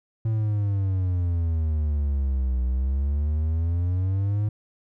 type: exponential two-way sweep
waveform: triangle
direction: down then up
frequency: 112.4 to 61.74 to 106.6 Hz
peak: -19 dBFS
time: 0.25-4.49 s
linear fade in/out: 5 ms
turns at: 2.63 s
effects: none